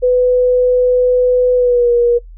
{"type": "tone with pitch glide", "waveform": "sine", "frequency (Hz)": [498.8, 477.7], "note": ["B4", "A#4"], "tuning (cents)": [17, 42], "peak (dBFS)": -8, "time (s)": [0.02, 2.19], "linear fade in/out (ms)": 20, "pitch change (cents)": -75, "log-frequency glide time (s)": [1.55, 1.91], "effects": ["noise-tail reverb RT60 0.1 s tail -19 dB re dry", "added 41 Hz sine -32 dBFS peak until 2.37 s"]}